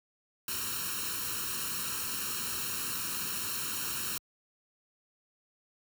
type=noise with comb filter; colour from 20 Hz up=white; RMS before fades=-35 dBFS; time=0.48-4.18 s; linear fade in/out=2 ms; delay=0.72 ms; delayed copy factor=+0.85; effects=high-pass 60 Hz 12 dB/octave